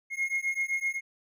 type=beating tone pair; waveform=triangle; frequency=2148 / 2155.8 Hz; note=C7 / C#7; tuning=+45 / -49 cents; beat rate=7.8 Hz; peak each=-29 dBFS; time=0.1-1.01 s; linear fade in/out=50 ms; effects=none